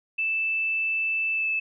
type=tone with pitch glide; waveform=sine; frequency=2640 to 2620 Hz; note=E7 to E7; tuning=+2 to -11 cents; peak=-23 dBFS; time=0.18-1.6 s; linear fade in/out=10 ms; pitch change=-13 cents; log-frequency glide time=1.33-1.48 s; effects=none